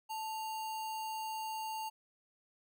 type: tone with sample-and-hold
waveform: sine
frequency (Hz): 880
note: A5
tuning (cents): 0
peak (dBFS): -37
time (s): 0.09-1.9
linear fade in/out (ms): 20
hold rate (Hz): 3675
effects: none